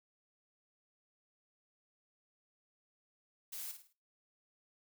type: noise with echo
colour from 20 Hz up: blue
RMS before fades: -44 dBFS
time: 3.52-3.72 s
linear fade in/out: 10 ms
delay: 53 ms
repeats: 4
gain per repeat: -8 dB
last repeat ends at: 3.932 s
effects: noise-tail reverb RT60 0.3 s tail -18 dB re dry

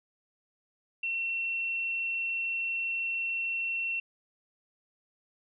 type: tone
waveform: sine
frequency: 2713 Hz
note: E7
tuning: 49 cents sharp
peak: -29 dBFS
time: 1.03-4 s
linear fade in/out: 5 ms
effects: none

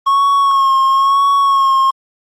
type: tone with vibrato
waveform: triangle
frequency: 1094 Hz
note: C#6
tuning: 23 cents flat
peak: -7 dBFS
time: 0.06-1.91 s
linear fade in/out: 10 ms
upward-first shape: sine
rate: 1 Hz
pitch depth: 36 cents each way
effects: Opus 24 kbps

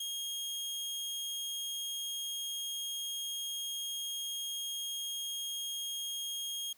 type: tone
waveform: sawtooth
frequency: 3252 Hz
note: G#7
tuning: 37 cents flat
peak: -33 dBFS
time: 0-6.73 s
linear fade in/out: 5 ms
effects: white hiss -65 dBFS RMS until 6.77 s

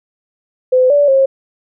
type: tone with pitch steps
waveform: sine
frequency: 510 / 578 / 538 Hz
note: C5 / D5 / C5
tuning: -44 / -28 / +48 cents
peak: -7 dBFS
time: 0.72-1.26 s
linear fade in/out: 10 ms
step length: 180 ms
effects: none

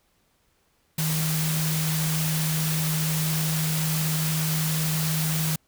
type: tone in noise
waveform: sine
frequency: 157.5 Hz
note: D#3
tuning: 21 cents sharp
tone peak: -24 dBFS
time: 0.98-5.56 s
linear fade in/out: 5 ms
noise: white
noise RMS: -29 dBFS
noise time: 0.98-5.56 s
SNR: +2 dB
effects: pink hiss -67 dBFS RMS until 5.67 s

